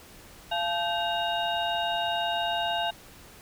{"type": "tone cluster", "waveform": "sine", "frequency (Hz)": [690, 864, 1549, 2832, 3742], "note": ["F5", "A5", "G6", "F7", "A#7"], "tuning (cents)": [-21, -32, -21, 23, 6], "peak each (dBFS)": [-29, -32, -35, -33, -35], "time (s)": [0.51, 2.91], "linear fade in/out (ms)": 10, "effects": ["pink hiss -50 dBFS RMS until 3.41 s"]}